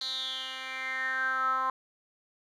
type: tone with band-pass filter sweep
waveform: 10% pulse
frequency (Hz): 261.6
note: C4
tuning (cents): 0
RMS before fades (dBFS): -32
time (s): 0.01-1.7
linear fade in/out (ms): 2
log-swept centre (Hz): 4200 to 1100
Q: 8.1
effects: none